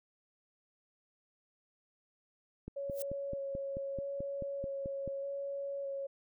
click train, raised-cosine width 3 ms, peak -29 dBFS, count 12, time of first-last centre 2.68-5.077 s, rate 4.59 Hz
sine tone with vibrato, 554.4 Hz, C#5, in tune, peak -36 dBFS, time 2.76-6.07 s, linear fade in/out 10 ms, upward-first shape square, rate 0.81 Hz, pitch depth 11 cents each way
violet noise with exponential growth, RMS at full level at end -38 dBFS, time 2.9-3.02 s, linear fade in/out 0 ms, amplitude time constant 25 ms
effects none

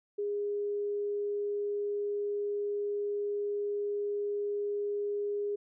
sine tone, 410 Hz, G#4, 22 cents flat, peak -30 dBFS, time 0.18-5.56 s, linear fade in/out 10 ms, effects none

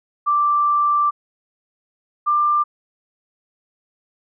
sine tone pair in turn, 1174.7 / 1189 Hz, D6 / D6, 0 / +21 cents, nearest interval unison, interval 21 cents, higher second, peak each -14 dBFS, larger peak neither, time 0.26-1.11 / 2.26-2.64 s, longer first, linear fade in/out 20 ms, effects none

